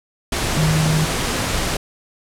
sine tone in noise, 156.3 Hz, D#3, 8 cents sharp, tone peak -15 dBFS, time 0.57-1.05 s, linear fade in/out 5 ms, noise pink, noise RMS -21 dBFS, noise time 0.32-1.77 s, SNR +3 dB, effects low-pass 10000 Hz 12 dB/octave

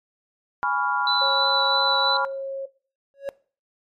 sine chord, C# dominant seventh, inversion second, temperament equal with one note detuned, 830.6 / 987.8 / 1121.6 / 1396.9 Hz, G#5 / B5 / C#6 / E#6, 0 / 0 / +20 / 0 cents, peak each -27 / -25 / -29 / -25 dBFS, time 0.63-2.25 s, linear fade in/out 0 ms
sine tone with vibrato, 3974 Hz, B7, 10 cents sharp, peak -21 dBFS, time 1.07-2.17 s, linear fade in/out 2 ms, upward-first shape triangle, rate 3 Hz, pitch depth 14 cents each way
sine tone with pitch glide, 546 to 542.5 Hz, C#5 to C#5, -26 to -37 cents, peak -26 dBFS, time 1.21-2.66 s, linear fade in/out 10 ms, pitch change -11 cents, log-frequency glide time 1.31-2.49 s
triangle tone with exponential growth, 554.4 Hz, C#5, in tune, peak -20 dBFS, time 3.14-3.29 s, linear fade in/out 0 ms, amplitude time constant 32 ms
effects noise-tail reverb RT60 0.4 s tail -20 dB re dry + MP3 64 kbps

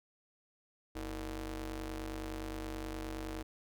sawtooth ring-modulated tone, 137.2 Hz, C#3, 17 cents flat, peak -32 dBFS, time 0.95-3.43 s, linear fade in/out 10 ms, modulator 181 Hz, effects none

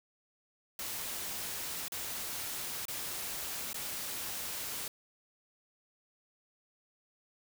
white noise with dropouts, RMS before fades -39 dBFS, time 0.79-4.88 s, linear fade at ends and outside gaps 2 ms, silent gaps 1.882-1.92 / 2.854-2.882 / 3.731-3.743 s, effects none

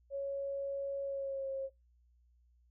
sine tone with pitch glide, 554.4 to 539.2 Hz, C#5 to C#5, 0 to -48 cents, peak -35 dBFS, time 0.1-1.7 s, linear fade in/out 50 ms, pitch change -48 cents, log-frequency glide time 1.03-1.5 s, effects noise-tail reverb RT60 0.2 s tail -26 dB re dry + added 60 Hz sine -65 dBFS peak until 2.7 s

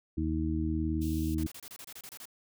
harmonic tone, 79 Hz, D#2, 27 cents sharp, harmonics 1 / 2 / 3 / 4, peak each -32 / -37 / -36 / -32 dBFS, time 0.17-1.47 s, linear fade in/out 10 ms
white high-pass noise, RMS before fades -48 dBFS, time 1.01-1.35 s, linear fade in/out 10 ms, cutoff 2500 Hz, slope 96 dB/octave
white noise bursts, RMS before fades -46 dBFS, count 11, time 1.38-2.255 s, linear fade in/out 2 ms, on 55 ms, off 27 ms
effects none

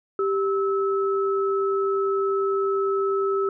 sine tone pair together, 392 / 1300.7 Hz, G4 / E6, 0 / -24 cents, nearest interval octave + major sixth, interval 2076 cents, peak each -21 / -27 dBFS, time 0.19-3.49 s, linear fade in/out 2 ms, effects none

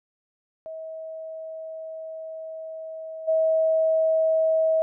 sine tone with level steps, 641 Hz, E5, 49 cents flat, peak -33 / -18 dBFS, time 0.66-4.82 s, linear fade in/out 0 ms, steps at 3.27 s, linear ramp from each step 20 ms, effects none

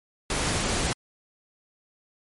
pink noise, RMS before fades -26 dBFS, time 0.3-0.93 s, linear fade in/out 2 ms, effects MP3 48 kbps

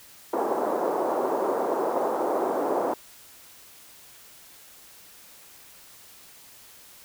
pink band-pass noise, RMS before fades -26 dBFS, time 0.33-2.94 s, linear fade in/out 5 ms, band 340 to 960 Hz, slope 24 dB/octave, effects white hiss -50 dBFS RMS until 7.04 s

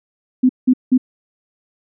sine tone bursts, 255 Hz, C4, 44 cents flat, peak -8 dBFS, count 3, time 0.43-0.979 s, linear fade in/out 10 ms, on 63 ms, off 180 ms, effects none

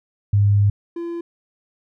sine / triangle tone pair in turn, 101.7 / 340.3 Hz, G#2 / F4, -36 / -45 cents, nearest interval octave + major sixth, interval 2091 cents, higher second, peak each -12 / -23 dBFS, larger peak first, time 0.33-0.7 / 0.96-1.21 s, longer first, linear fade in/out 5 ms, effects none

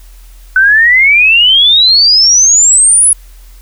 sine exponential sweep, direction up, 1500 to 10548 Hz, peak -3 dBFS, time 0.56-3.13 s, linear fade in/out 2 ms, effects added 42 Hz sine -32 dBFS peak until 3.61 s + white hiss -45 dBFS RMS until 3.61 s

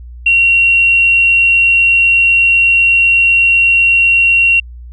triangle tone with tanh clipping, 2744 Hz, F7, 31 cents flat, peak -6 dBFS, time 0.26-4.6 s, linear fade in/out 5 ms, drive 3 dB, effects added 60 Hz sine -28 dBFS peak until 4.92 s + resampled to 24000 Hz

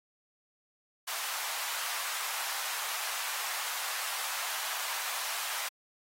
pink high-pass noise, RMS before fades -36 dBFS, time 1.07-5.69 s, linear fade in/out 10 ms, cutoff 810 Hz, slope 24 dB/octave, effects AAC 48 kbps

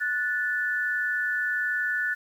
sine tone pair together, 1473 / 1751.7 Hz, F#6 / A6, -8 / -8 cents, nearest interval minor third, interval 300 cents, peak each -27 dBFS, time 0-2.15 s, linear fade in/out 20 ms, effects 9-bit

